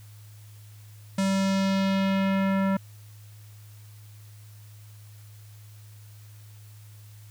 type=tone with low-pass filter sweep; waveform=square; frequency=193.6 Hz; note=G3; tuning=21 cents flat; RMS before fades=-24 dBFS; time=1.18-2.77 s; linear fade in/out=5 ms; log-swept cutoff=8800 to 1500 Hz; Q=1.3; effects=added 105 Hz sine -45 dBFS peak until 7.3 s + white hiss -57 dBFS RMS until 7.3 s